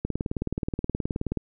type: click train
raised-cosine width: 3 ms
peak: -14 dBFS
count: 26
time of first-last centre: 0.05-1.373 s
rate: 18.9 Hz
effects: none